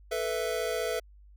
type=chord; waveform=square; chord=A suspended second; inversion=none; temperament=just; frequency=440 / 495 / 660 Hz; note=A4 / B4 / E5; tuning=0 / +4 / +2 cents; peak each=-34 dBFS; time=0.11-1 s; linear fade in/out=10 ms; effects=added 50 Hz sine -51 dBFS peak until 1.36 s